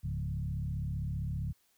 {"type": "tone with frequency modulation", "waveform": "sine", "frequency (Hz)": 110, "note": "A2", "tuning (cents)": 0, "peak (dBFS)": -32, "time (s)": [0.03, 1.53], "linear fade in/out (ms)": 20, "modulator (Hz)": 35.3, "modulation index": 1.5, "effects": ["white hiss -71 dBFS RMS until 1.77 s"]}